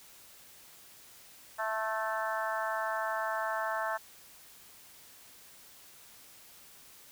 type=harmonic tone with a mistuned harmonic; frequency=220 Hz; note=A3; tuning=in tune; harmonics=3 / 4 / 5 / 6 / 7 / 8; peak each=-36 / -37 / -38 / -39 / -39 / -40 dBFS; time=1.58-3.98 s; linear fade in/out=20 ms; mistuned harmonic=5; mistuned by=-20 cents; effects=white hiss -55 dBFS RMS until 7.11 s